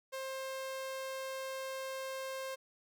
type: tone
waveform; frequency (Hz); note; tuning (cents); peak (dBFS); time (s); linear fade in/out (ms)
sawtooth; 530; C5; +22; -35; 0.12-2.56; 20
effects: none